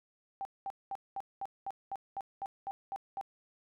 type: tone bursts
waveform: sine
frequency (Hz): 784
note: G5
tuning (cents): 0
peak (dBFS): -35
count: 12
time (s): 0.41-3.212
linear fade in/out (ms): 0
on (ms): 41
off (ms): 210
effects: none